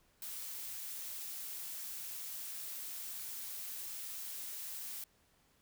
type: noise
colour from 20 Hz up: blue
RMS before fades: -44 dBFS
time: 0.22-5.04 s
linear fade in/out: 2 ms
effects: pink hiss -71 dBFS RMS until 5.61 s